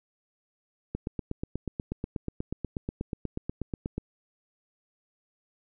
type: click train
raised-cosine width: 3 ms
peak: -18 dBFS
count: 26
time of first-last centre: 0.95-3.98 s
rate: 8.25 Hz
effects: none